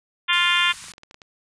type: harmonic tone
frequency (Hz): 350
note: F4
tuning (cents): +4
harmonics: 3 / 4 / 5 / 6 / 7 / 8 / 9 / 10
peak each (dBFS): -25 / -25 / -25 / -25 / -25 / -25 / -25 / -25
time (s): 0.28-0.73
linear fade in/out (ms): 20
type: band-stop noise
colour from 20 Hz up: white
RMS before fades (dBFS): -37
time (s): 0.33-0.92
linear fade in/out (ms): 0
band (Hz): 210 to 960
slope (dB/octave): 48
type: clicks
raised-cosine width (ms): 0.2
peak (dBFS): -26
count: 10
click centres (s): 0.692 / 0.736 / 0.841 / 0.884 / 0.937 / 0.981 / 1.034 / 1.111 / 1.144 / 1.218
effects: resampled to 22050 Hz